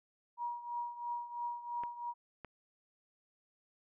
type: tone with tremolo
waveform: sine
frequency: 955 Hz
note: A#5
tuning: 42 cents sharp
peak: -34 dBFS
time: 0.37-2.14 s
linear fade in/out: 50 ms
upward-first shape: triangle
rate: 3 Hz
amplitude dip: 80%
type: clicks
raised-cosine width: 0.5 ms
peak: -31 dBFS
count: 2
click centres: 1.836 / 2.447 s
effects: none